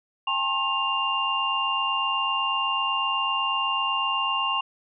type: tone cluster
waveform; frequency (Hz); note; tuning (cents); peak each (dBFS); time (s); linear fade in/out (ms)
sine; 798 / 886 / 1071 / 2795; G5 / A5 / C6 / F7; +31 / +12 / +40 / +1; -33 / -32 / -26 / -26; 0.27-4.61; 5
effects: none